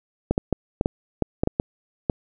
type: clicks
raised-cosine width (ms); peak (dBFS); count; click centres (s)
2; -6; 10; 0.31 / 0.379 / 0.527 / 0.811 / 0.859 / 1.223 / 1.435 / 1.474 / 1.599 / 2.098
effects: none